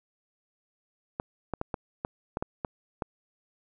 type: clicks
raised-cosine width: 1 ms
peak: -16 dBFS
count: 9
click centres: 1.199 / 1.537 / 1.614 / 1.742 / 2.049 / 2.371 / 2.425 / 2.648 / 3.022 s
effects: none